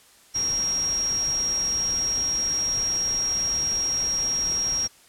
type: tone in noise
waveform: sine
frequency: 5610 Hz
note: F8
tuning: 7 cents sharp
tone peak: -22 dBFS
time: 0.34-4.88 s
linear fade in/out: 20 ms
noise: pink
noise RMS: -37 dBFS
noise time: 0.34-4.88 s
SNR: +12 dB
effects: white hiss -54 dBFS RMS until 5.08 s + low-pass 11000 Hz 12 dB/octave